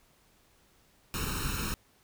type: noise with comb filter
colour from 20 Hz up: pink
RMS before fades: -33 dBFS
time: 1.14-1.74 s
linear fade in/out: 0 ms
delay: 0.74 ms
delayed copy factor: +0.9
effects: pink hiss -65 dBFS RMS until 2.03 s